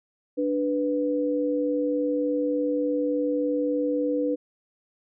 sine tone pair together, 293.7 / 494.3 Hz, D4 / B4, 0 / +1 cents, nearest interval major sixth, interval 901 cents, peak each -25 dBFS, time 0.37-4.36 s, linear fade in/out 20 ms, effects none

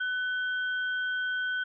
sine tone pair together, 1500 / 3189 Hz, F#6 / G7, +23 / +29 cents, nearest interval octave + minor second, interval 1306 cents, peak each -28 / -40 dBFS, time 0-1.64 s, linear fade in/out 10 ms, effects none

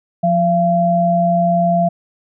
sine tone pair together, 176.06 / 683 Hz, F3 / F5, +14 / -39 cents, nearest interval octave + major seventh, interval 2347 cents, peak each -16 / -13 dBFS, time 0.23-1.89 s, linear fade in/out 10 ms, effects none

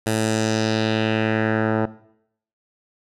10% pulse tone with low-pass filter sweep, 110 Hz, A2, in tune, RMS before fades -21 dBFS, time 0.06-1.86 s, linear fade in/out 10 ms, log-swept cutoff 11000 to 1100 Hz, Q 2, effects noise-tail reverb RT60 0.7 s tail -18 dB re dry

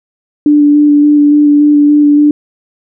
sine tone with vibrato, 293.7 Hz, D4, in tune, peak -3 dBFS, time 0.46-2.31 s, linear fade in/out 2 ms, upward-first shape square, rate 3.5 Hz, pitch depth 11 cents each way, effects none

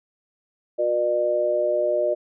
harmonic tone, 120.7 Hz, B2, 39 cents flat, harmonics 3 / 4 / 5, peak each -27 / -28 / -20 dBFS, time 0.78-2.15 s, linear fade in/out 20 ms, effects none

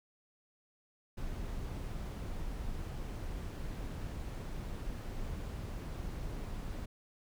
brown noise, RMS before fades -40 dBFS, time 1.17-6.86 s, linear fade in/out 10 ms, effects none

